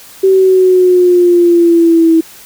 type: exponential sweep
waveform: sine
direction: down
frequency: 384.7 to 324.2 Hz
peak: -4 dBFS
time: 0.23-2.21 s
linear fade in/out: 10 ms
effects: white hiss -36 dBFS RMS until 2.45 s